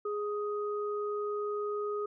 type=tone pair together; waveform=sine; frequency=415.3 / 1248.8 Hz; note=G#4 / D#6; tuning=0 / +6 cents; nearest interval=octave + perfect fifth; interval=1906 cents; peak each=-32 / -38 dBFS; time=0.05-2.06 s; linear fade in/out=5 ms; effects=none